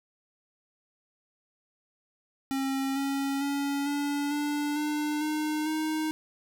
square tone with pitch steps, 269.7 / 275.4 / 281.2 / 287.1 / 293.1 / 299.3 / 305.5 / 312 Hz, C#4 / C#4 / C#4 / D4 / D4 / D4 / D#4 / D#4, -47 / -11 / +25 / -39 / -3 / +33 / -32 / +5 cents, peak -28 dBFS, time 2.51-6.11 s, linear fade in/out 0 ms, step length 450 ms, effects none

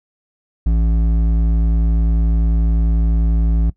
sine tone with hard clipping, 55.7 Hz, A1, 22 cents sharp, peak -14 dBFS, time 0.66-3.7 s, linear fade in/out 5 ms, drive 9 dB, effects noise-tail reverb RT60 0.1 s tail -19 dB re dry

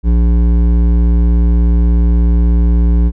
sine tone with hard clipping, 58.27 Hz, A#1, in tune, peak -9 dBFS, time 0.03-3.12 s, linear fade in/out 50 ms, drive 11 dB, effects none

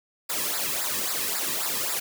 white noise with flanger, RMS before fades -28 dBFS, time 0.29-2 s, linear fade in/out 10 ms, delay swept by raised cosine 0.32 to 1.42 ms, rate 3.7 Hz, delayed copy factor -0.85, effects none

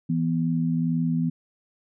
sine tone pair together, 164.79 / 246.9 Hz, E3 / B3, 0 / 0 cents, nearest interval perfect fifth, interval 700 cents, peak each -23 / -25 dBFS, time 0.09-1.3 s, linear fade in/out 10 ms, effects none

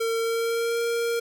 square tone with pitch glide, 456 to 466.7 Hz, A#4 to A#4, -38 to +2 cents, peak -24 dBFS, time 0-1.2 s, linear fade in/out 10 ms, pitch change +40 cents, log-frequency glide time 0.19-0.81 s, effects none

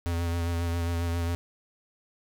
square tone with vibrato, 85.1 Hz, F2, 44 cents flat, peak -27 dBFS, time 0.06-1.35 s, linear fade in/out 0 ms, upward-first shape sine, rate 7.4 Hz, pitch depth 25 cents each way, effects none

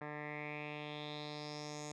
10% pulse tone with low-pass filter sweep, 149.2 Hz, D3, 28 cents sharp, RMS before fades -45 dBFS, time 0.01-1.92 s, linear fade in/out 5 ms, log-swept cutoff 1600 to 7000 Hz, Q 4.7, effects none

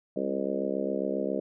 harmonic tone with a mistuned harmonic, 67.4 Hz, C#2, 48 cents flat, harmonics 3 / 4 / 5 / 6 / 7 / 8 / 9, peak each -35 / -35 / -35 / -35 / -35 / -35 / -35 dBFS, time 0.16-1.4 s, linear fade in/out 5 ms, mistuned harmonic 3, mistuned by -30 cents, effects none

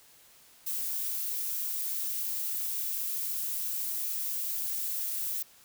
violet noise, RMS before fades -33 dBFS, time 0.66-5.43 s, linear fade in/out 10 ms, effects white hiss -58 dBFS RMS until 5.64 s

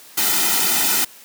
white noise with comb filter, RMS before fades -18 dBFS, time 0.17-1.05 s, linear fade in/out 10 ms, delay 1.8 ms, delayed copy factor -0.85, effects white hiss -44 dBFS RMS until 1.24 s + high-pass 200 Hz 12 dB/octave

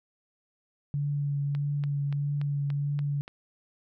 sine tone with vibrato, 143.2 Hz, D3, 43 cents flat, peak -26 dBFS, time 0.94-3.21 s, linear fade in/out 0 ms, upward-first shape triangle, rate 1.6 Hz, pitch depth 18 cents each way
click train, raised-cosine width 0.3 ms, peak -27 dBFS, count 7, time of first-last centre 1.55-3.279 s, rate 3.47 Hz
effects none

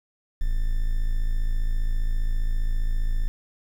triangle tone, 27.5 Hz, A0, in tune, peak -18 dBFS, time 0.41-3.28 s, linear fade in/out 0 ms, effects 8-bit

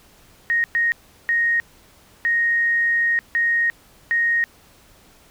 sine tone bursts at uneven times, 1866 Hz, A#6, 1 cent sharp, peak -16 dBFS, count 6, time 0.5-0.64 / 0.75-0.92 / 1.29-1.6 / 2.25-3.19 / 3.35-3.7 / 4.11-4.44 s, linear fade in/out 0 ms, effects pink hiss -52 dBFS RMS until 5.3 s

